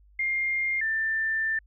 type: tone pair in turn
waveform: sine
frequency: 2117 / 1780.2 Hz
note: C7 / A6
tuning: +20 / +20 cents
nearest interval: minor third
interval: 300 cents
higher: first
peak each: -24 dBFS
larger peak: neither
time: 0.19-0.81 / 0.81-1.59 s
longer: second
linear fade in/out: 5 ms
effects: added 50 Hz sine -54 dBFS peak until 1.66 s